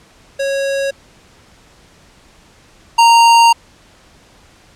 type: tone pair in turn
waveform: square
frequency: 550 / 927.9 Hz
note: C#5 / A#5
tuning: -14 / -8 cents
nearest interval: major sixth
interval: 906 cents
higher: second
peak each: -16 / -6 dBFS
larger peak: second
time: 0.39-0.91 / 2.98-3.53 s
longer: second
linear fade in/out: 10 ms
effects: pink hiss -47 dBFS RMS until 4.75 s + low-pass 8000 Hz 12 dB/octave